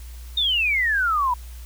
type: exponential sweep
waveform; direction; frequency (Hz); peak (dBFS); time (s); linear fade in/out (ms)
sine; down; 3722 to 955; -18; 0.37-1.34; 5
effects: added 60 Hz sine -35 dBFS peak until 1.65 s + white hiss -49 dBFS RMS until 1.65 s